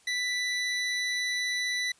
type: tone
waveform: 25% pulse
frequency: 1979 Hz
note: B6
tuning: 3 cents sharp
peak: -24 dBFS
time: 0.07-1.92 s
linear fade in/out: 5 ms
effects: white hiss -61 dBFS RMS until 1.99 s + resampled to 22050 Hz

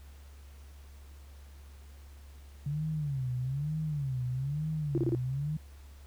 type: tone with vibrato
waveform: sine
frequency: 140 Hz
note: C#3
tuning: 18 cents sharp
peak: -30 dBFS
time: 2.66-5.57 s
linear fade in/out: 5 ms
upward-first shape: sine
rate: 1.1 Hz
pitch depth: 200 cents each way
type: tone bursts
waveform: sine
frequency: 340 Hz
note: F4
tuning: 46 cents flat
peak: -26 dBFS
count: 4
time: 4.95-5.149 s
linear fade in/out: 0 ms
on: 28 ms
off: 29 ms
effects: added 70 Hz sine -48 dBFS peak until 6.06 s + pink hiss -61 dBFS RMS until 6.06 s

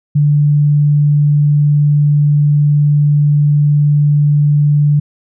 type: tone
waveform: sine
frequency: 146.83 Hz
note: D3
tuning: in tune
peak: -7 dBFS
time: 0.15-5 s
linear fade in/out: 10 ms
effects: none

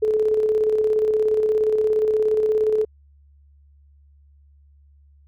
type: tone with tremolo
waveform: sine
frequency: 431.9 Hz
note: A4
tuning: 32 cents flat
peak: -15 dBFS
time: 0.02-2.85 s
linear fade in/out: 10 ms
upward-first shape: square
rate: 17 Hz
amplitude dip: 35%
effects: added 71 Hz sine -50 dBFS peak until 5.27 s

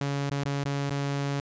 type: tone with dropouts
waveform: sawtooth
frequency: 140.8 Hz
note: C#3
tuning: 27 cents sharp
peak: -23 dBFS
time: 0.01-1.4 s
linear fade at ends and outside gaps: 2 ms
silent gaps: 0.298-0.312 / 0.437-0.454 / 0.639-0.653 / 0.896-0.907 s
effects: resampled to 16000 Hz

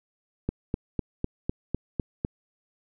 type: click train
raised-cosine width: 3 ms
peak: -13 dBFS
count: 8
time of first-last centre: 0.49-2.249 s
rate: 3.98 Hz
effects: none

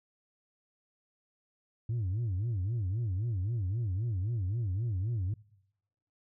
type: tone with vibrato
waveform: sine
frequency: 104.3 Hz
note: G#2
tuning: 8 cents sharp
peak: -27 dBFS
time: 1.89-5.34 s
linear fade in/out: 5 ms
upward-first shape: sine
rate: 3.8 Hz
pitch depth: 260 cents each way
effects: noise-tail reverb RT60 0.9 s tail -25 dB re dry + tanh soft clip ceiling -28 dBFS

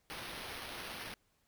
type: noise with sample-and-hold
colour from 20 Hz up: white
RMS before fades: -45 dBFS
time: 0.1-1.14 s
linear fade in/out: 0 ms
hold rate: 7350 Hz
effects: pink hiss -75 dBFS RMS until 1.47 s

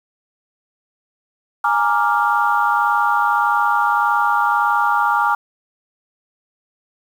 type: chord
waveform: sine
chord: Bb dominant seventh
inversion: third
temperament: equal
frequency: 830.6 / 932.3 / 1174.7 / 1396.9 Hz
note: Ab5 / Bb5 / D6 / F6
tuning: 0 / 0 / 0 / 0 cents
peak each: -19 dBFS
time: 1.64-5.35 s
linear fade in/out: 5 ms
effects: tanh soft clip ceiling -3 dBFS + 7-bit

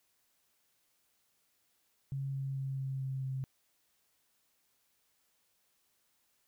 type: tone with pitch steps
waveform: sine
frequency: 136.7 / 135.83 / 134.97 / 134.12 / 133.27 / 132.43 Hz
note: C#3 / C#3 / C#3 / C3 / C3 / C3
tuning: -24 / -35 / -46 / +43 / +32 / +21 cents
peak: -34 dBFS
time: 2.12-3.44 s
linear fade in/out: 0 ms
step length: 220 ms
effects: white hiss -75 dBFS RMS until 6.47 s

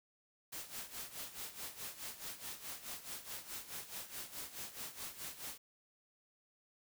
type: noise with tremolo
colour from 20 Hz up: white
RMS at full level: -44 dBFS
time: 0.52-5.58 s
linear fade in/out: 10 ms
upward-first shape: sine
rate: 4.7 Hz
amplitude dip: 75%
effects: none

